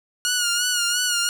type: tone with vibrato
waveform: 10% pulse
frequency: 1440 Hz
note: F#6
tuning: 47 cents flat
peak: -11 dBFS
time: 0.25-1.29 s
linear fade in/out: 0 ms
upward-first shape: sine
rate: 2.9 Hz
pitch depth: 52 cents each way
effects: none